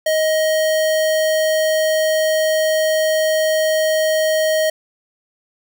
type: tone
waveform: square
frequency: 628 Hz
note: D#5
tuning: 16 cents sharp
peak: -15 dBFS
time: 0.06-4.7 s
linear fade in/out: 5 ms
effects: none